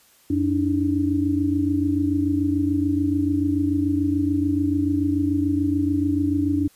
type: tone cluster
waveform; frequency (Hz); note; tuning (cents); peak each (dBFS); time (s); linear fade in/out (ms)
sine; 90.7 / 287.9 / 314.8; F#2 / D4 / D#4; -34 / -34 / +20; -26 / -20 / -26; 0.3-6.68; 5
effects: white hiss -56 dBFS RMS until 6.75 s + resampled to 32000 Hz